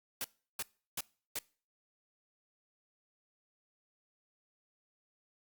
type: noise bursts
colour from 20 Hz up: white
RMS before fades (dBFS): -37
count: 4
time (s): 0.21-1.388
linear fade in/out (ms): 0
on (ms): 32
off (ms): 350
effects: noise-tail reverb RT60 0.4 s tail -23 dB re dry + Opus 48 kbps